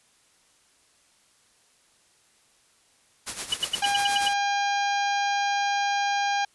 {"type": "noise with tremolo", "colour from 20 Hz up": "white", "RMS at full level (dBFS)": -30, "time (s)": [3.26, 4.34], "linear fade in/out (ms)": 20, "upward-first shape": "sine", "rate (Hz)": 8.4, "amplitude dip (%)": 70}
{"type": "tone bursts", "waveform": "sine", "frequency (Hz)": 2960, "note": "F#7", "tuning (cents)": 0, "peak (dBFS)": -20, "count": 8, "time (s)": [3.52, 4.283], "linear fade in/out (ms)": 5, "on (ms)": 21, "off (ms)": 85}
{"type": "harmonic tone", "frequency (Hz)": 806, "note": "G5", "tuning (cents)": 48, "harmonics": [1, 2, 3, 4, 5, 6, 7, 8], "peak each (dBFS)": [-24, -30, -34, -36, -38, -40, -41, -42], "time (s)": [3.82, 6.45], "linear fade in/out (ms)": 5}
{"effects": ["white hiss -62 dBFS RMS until 6.54 s", "resampled to 24000 Hz"]}